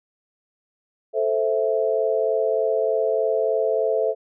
sine chord, A minor, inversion none, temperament equal, 440 / 523.3 / 659.3 Hz, A4 / C5 / E5, 0 / 0 / 0 cents, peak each -22 / -24 / -23 dBFS, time 1.13-4.15 s, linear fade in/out 50 ms, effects none

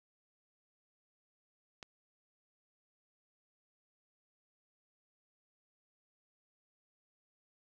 click, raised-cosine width 0.2 ms, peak -28 dBFS, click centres 1.828 s, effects none

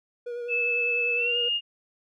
triangle tone with vibrato, 480 Hz, B4, 49 cents flat, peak -29 dBFS, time 0.26-1.49 s, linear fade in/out 10 ms, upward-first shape sine, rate 10 Hz, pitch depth 23 cents each way
sine tone with pitch glide, 2617 to 2837 Hz, E7 to F7, -13 to +27 cents, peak -23 dBFS, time 0.48-1.61 s, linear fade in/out 50 ms, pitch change +140 cents, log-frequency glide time 1.16-1.37 s
effects none

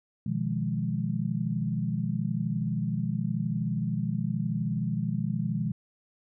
sine chord, F half-diminished seventh, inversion second, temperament equal, 123.47 / 155.56 / 174.61 / 207.7 Hz, Cb3 / Eb3 / F3 / Ab3, 0 / 0 / 0 / 0 cents, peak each -32 dBFS, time 0.26-5.72 s, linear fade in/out 5 ms, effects none

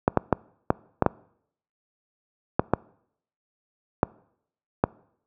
clicks, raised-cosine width 1 ms, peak -3 dBFS, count 10, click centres 0.079 / 0.173 / 0.327 / 0.704 / 1.023 / 1.063 / 2.595 / 2.736 / 4.031 / 4.839 s, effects noise-tail reverb RT60 0.7 s tail -24 dB re dry + high-pass 80 Hz 12 dB/octave

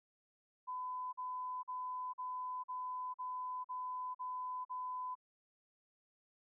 sine tone bursts, 1007 Hz, B5, 33 cents sharp, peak -39 dBFS, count 9, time 0.67-5.154 s, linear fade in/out 20 ms, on 460 ms, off 43 ms, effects none

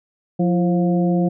harmonic tone with a mistuned harmonic, 177.2 Hz, F3, 25 cents sharp, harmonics 1 / 2 / 3 / 4, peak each -16 / -22 / -26 / -28 dBFS, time 0.39-1.29 s, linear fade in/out 10 ms, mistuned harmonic 2, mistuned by -71 cents, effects none

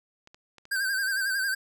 clicks, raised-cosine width 0.2 ms, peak -32 dBFS, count 5, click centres 0.274 / 0.345 / 0.583 / 0.654 / 0.762 s
square tone with vibrato, 1568 Hz, G6, in tune, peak -26 dBFS, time 0.71-1.55 s, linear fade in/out 10 ms, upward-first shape sine, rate 11 Hz, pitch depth 63 cents each way
effects none

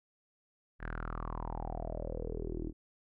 sawtooth tone with low-pass filter sweep, 40.13 Hz, E1, 46 cents flat, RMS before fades -39 dBFS, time 0.79-2.73 s, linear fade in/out 50 ms, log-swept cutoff 1700 to 310 Hz, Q 6.6, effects none

